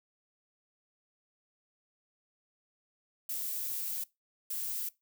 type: noise bursts at uneven times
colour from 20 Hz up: violet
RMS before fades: -36 dBFS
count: 2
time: 3.29-4.04 / 4.5-4.89 s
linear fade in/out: 5 ms
effects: noise-tail reverb RT60 0.2 s tail -21 dB re dry